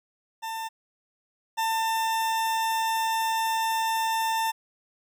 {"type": "tone pair in turn", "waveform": "40% pulse", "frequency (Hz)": [896, 896], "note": ["A5", "A5"], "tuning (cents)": [31, 31], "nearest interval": "unison", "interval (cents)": 0, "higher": "neither", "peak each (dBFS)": [-30, -23], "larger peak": "second", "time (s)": [[0.42, 0.69], [1.57, 4.52]], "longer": "second", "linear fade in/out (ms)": 20, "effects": []}